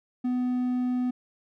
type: tone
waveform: triangle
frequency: 249.6 Hz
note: B3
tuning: 19 cents sharp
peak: -22 dBFS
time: 0.24-1.11 s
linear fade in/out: 10 ms
effects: none